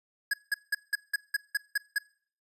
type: tone bursts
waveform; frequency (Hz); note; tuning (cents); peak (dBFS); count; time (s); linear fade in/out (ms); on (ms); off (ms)
square; 1667; G#6; +6; -25; 9; 0.31-1.984; 5; 26; 180
effects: noise-tail reverb RT60 0.5 s tail -23 dB re dry + resampled to 32000 Hz